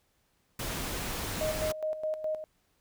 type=noise; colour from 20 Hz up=pink; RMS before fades=-35 dBFS; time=0.59-1.72 s; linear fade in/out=5 ms
type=tone with tremolo; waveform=sine; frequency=622.3 Hz; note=D#5; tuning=in tune; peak=-28 dBFS; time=1.41-2.44 s; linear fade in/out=0 ms; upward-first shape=square; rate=4.8 Hz; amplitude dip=65%
effects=pink hiss -72 dBFS RMS until 2.8 s